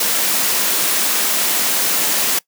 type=high-pass noise; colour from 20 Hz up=white; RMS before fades=-17 dBFS; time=0-2.39 s; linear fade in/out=5 ms; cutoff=170 Hz; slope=48 dB/octave; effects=noise-tail reverb RT60 0.1 s tail -22 dB re dry